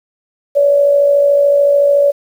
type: tone with amplitude modulation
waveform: sine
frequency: 570 Hz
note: C#5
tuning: 48 cents sharp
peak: -5 dBFS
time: 0.55-2.12 s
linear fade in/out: 20 ms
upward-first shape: sine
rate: 53.7 Hz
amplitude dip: 45%
effects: 7-bit